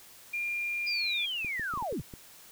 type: tone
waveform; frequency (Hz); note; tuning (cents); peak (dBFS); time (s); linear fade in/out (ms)
sine; 2400; D7; +37; -30; 0.33-1.26; 10
type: linear sweep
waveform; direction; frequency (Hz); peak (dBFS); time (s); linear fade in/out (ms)
sine; down; 4978 to 58.27; -31; 0.86-2.02; 20
type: clicks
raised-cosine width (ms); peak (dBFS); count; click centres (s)
3; -30; 8; 1.447 / 1.596 / 1.738 / 1.775 / 1.825 / 1.926 / 1.997 / 2.138
effects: white hiss -53 dBFS RMS until 2.51 s